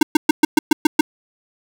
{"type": "tone bursts", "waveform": "square", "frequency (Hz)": 307.3, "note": "D#4", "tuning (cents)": -21, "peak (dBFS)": -8, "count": 8, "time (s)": [0.01, 1.01], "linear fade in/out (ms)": 5, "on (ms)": 20, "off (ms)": 120, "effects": []}